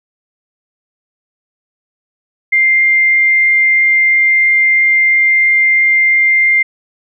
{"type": "tone", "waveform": "sine", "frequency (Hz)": 2101, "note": "C7", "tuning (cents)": 7, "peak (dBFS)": -7, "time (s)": [2.52, 6.63], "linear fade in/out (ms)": 10, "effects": []}